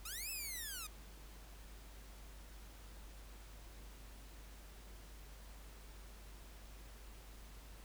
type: linear two-way sweep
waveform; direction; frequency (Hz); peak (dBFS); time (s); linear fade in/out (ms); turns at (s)
5% pulse; up then down; 1200 to 2651 to 1200; -33; 0.05-0.87; 5; 0.3
effects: added 50 Hz sine -53 dBFS peak until 7.84 s + pink hiss -60 dBFS RMS until 7.84 s